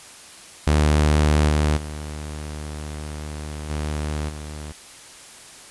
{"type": "tone with level steps", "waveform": "sawtooth", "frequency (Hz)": 75.4, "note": "D2", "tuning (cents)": 46, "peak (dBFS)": [-11, -13, -26, -20, -28], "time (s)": [0.67, 4.72], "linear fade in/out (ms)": 0, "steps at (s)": [1.48, 1.76, 3.69, 4.28], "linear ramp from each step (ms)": 20, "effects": ["white hiss -43 dBFS RMS until 5.7 s", "resampled to 24000 Hz"]}